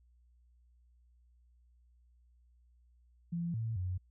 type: tone with pitch steps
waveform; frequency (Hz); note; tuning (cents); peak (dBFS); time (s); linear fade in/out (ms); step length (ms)
sine; 170.5 / 112.9 / 91.2; F3 / A2 / F#2; -41 / +45 / -24; -33; 3.32-3.98; 10; 220
effects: added 60 Hz sine -63 dBFS peak until 4.1 s